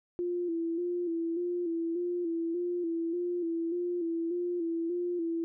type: tone with vibrato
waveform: sine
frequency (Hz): 342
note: F4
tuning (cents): -36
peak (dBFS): -29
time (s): 0.19-5.44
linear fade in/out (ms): 0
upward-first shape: square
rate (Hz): 1.7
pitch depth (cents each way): 49
effects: none